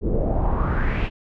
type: noise with low-pass filter sweep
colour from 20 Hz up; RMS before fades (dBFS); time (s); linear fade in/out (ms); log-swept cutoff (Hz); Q
brown; -21; 0.01-1.1; 50; 380 to 2900; 3.5
effects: none